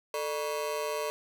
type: ring-modulated tone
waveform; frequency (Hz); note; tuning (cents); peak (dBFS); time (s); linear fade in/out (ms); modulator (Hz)
30% pulse; 520; C5; -11; -25; 0.14-1.1; 0; 77.9
effects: 11-bit